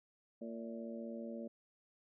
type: harmonic tone with a mistuned harmonic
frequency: 114.9 Hz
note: A#2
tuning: 25 cents flat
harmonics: 2 / 3 / 4 / 5 / 6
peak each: -44 / -51 / -52 / -48 / -59 dBFS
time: 0.41-1.48 s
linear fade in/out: 10 ms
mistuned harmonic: 6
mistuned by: -100 cents
effects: none